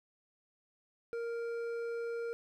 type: tone with hard clipping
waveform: triangle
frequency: 466.2 Hz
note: A#4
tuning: in tune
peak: -37 dBFS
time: 1.13-2.33 s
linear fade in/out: 0 ms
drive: 11 dB
effects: none